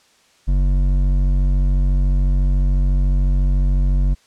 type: tone with hard clipping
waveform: sine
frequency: 47 Hz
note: F#1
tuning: 28 cents sharp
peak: -15 dBFS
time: 0.47-4.15 s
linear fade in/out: 20 ms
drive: 9 dB
effects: white hiss -55 dBFS RMS until 4.26 s + low-pass 7000 Hz 12 dB/octave